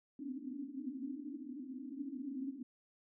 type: band-pass noise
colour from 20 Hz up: white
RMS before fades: -44 dBFS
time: 0.19-2.63 s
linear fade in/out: 5 ms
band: 250 to 290 Hz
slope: 96 dB/octave
effects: none